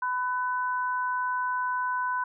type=tone pair together; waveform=sine; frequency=1001.1 / 1500 Hz; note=B5 / F#6; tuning=+23 / +23 cents; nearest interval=perfect fifth; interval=700 cents; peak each=-27 / -31 dBFS; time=0.02-2.24 s; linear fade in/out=5 ms; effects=none